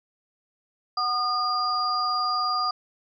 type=tone cluster; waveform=sine; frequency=741 / 1218 / 4801 Hz; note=F#5 / D#6 / D8; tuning=+2 / -37 / +37 cents; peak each=-31 / -24 / -29 dBFS; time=0.97-2.71 s; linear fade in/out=5 ms; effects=none